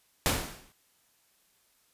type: noise with exponential decay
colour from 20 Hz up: pink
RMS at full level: -23 dBFS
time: 0.26-0.72 s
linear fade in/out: 0 ms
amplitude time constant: 100 ms
effects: white hiss -68 dBFS RMS until 1.93 s + resampled to 32000 Hz